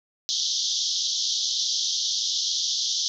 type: band-pass noise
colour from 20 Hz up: white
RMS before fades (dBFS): -26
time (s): 0.29-3.08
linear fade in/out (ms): 0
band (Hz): 3200 to 6300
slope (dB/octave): 96
effects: none